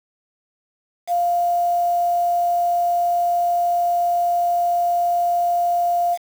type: tone with quantisation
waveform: sine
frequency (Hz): 698.5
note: F5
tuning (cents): 0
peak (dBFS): -16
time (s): 1.07-6.18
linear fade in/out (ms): 50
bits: 6
effects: none